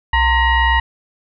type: tone with frequency modulation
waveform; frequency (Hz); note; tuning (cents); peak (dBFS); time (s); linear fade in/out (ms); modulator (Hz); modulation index
sine; 916; A#5; -31; -11; 0.13-0.8; 5; 980; 1.4
effects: none